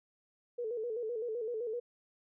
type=tone with vibrato; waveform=sine; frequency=459.3 Hz; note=A#4; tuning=26 cents flat; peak=-34 dBFS; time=0.58-1.8 s; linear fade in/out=10 ms; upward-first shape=square; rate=7.8 Hz; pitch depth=85 cents each way; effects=none